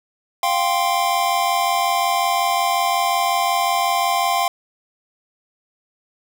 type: chord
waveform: square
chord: F suspended second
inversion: none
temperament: equal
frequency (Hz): 698.5 / 784 / 1046.5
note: F5 / G5 / C6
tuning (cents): 0 / 0 / 0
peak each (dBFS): -22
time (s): 0.43-4.48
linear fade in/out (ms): 2
effects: none